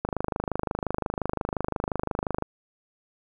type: click train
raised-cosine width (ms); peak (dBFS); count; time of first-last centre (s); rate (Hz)
1; -12; 62; 0.05-2.424; 25.7
effects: 9-bit